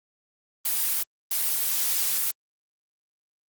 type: noise bursts at uneven times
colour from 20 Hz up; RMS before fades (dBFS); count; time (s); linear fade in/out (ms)
blue; -25; 2; 0.65-1.03 / 1.31-2.31; 5
effects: Opus 24 kbps